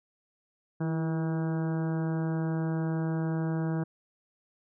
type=harmonic tone with a mistuned harmonic; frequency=160.8 Hz; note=E3; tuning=43 cents flat; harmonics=1 / 2 / 3 / 4 / 5 / 6 / 7 / 8 / 9 / 10; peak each=-28 / -34 / -41 / -43 / -45 / -48 / -51 / -52 / -49 / -50 dBFS; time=0.8-3.84 s; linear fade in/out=10 ms; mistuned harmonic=2; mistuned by=+33 cents; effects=none